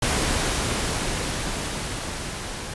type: noise with level ramp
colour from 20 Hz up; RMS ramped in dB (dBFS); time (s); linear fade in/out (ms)
pink; -22 to -33; 0.02-2.74; 5
effects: resampled to 24000 Hz